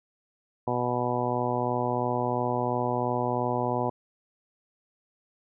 harmonic tone, 122.9 Hz, B2, 8 cents flat, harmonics 1 / 2 / 3 / 4 / 5 / 6 / 7 / 8, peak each -33 / -33 / -33 / -33 / -33 / -33 / -33 / -33 dBFS, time 0.67-3.9 s, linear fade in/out 5 ms, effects none

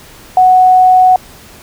sine tone, 740 Hz, F#5, in tune, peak -3 dBFS, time 0.37-1.16 s, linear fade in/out 2 ms, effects pink hiss -37 dBFS RMS until 1.62 s

